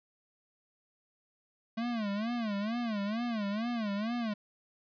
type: tone with vibrato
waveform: square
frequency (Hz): 219.5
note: A3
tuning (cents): -4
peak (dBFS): -32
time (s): 1.77-4.34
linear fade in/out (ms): 10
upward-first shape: sine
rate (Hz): 2.2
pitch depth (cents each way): 170
effects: resampled to 11025 Hz